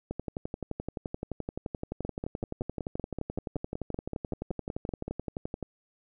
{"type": "two click trains", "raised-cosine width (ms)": 2, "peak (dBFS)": [-20, -20], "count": [17, 65], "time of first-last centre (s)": [[2.05, 5.08], [0.11, 5.627]], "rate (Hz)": [5.28, 11.6], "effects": []}